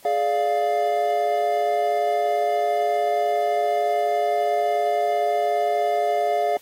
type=chord; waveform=triangle; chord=D diminished; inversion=second; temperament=equal with one note detuned; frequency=420.1 / 587.3 / 698.5 Hz; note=Ab4 / D5 / F5; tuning=+20 / 0 / 0 cents; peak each=-24 / -23 / -19 dBFS; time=0.05-6.57 s; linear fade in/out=2 ms; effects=white hiss -51 dBFS RMS until 6.61 s + AAC 48 kbps